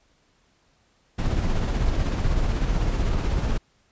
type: noise with tremolo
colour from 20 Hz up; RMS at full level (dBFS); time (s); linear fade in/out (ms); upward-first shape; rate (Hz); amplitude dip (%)
brown; -21; 1.18-3.58; 10; sine; 16; 35
effects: pink hiss -64 dBFS RMS until 3.91 s + resampled to 16000 Hz